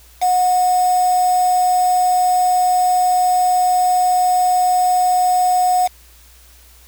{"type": "tone with quantisation", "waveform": "sine", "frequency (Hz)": 729, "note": "F#5", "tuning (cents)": -26, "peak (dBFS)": -12, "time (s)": [0.21, 5.88], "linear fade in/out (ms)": 20, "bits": 4, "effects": ["added 60 Hz sine -46 dBFS peak until 6.87 s", "white hiss -48 dBFS RMS until 6.87 s"]}